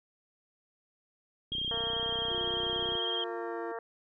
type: click train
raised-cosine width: 3 ms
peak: -31 dBFS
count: 46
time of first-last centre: 1.52-2.953 s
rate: 31.4 Hz
type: tone with vibrato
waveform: sine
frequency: 3215 Hz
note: G7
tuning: 43 cents sharp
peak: -31 dBFS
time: 1.52-3.24 s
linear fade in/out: 2 ms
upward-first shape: sine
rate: 18 Hz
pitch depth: 34 cents each way
type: harmonic tone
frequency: 229.3 Hz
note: A#3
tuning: 28 cents flat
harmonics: 2 / 3 / 4 / 5 / 6 / 7 / 8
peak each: -38 / -42 / -44 / -46 / -48 / -49 / -50 dBFS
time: 1.71-3.79 s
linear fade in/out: 2 ms
type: tone with pitch glide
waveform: triangle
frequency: 360 to 341.4 Hz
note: F#4 to F4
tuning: -47 to -39 cents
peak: -37 dBFS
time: 2.3-3.72 s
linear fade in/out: 5 ms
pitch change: -92 cents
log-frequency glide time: 3.11-3.59 s
effects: none